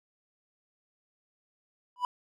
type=tone with exponential growth; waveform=triangle; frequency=987.8 Hz; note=B5; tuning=in tune; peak=-20 dBFS; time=1.96-2.05 s; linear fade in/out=1 ms; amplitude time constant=19 ms; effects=none